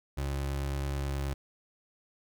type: tone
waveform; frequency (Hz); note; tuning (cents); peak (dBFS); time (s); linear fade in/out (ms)
30% pulse; 69.3; C#2; 0; -28; 0.17-1.34; 10
effects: none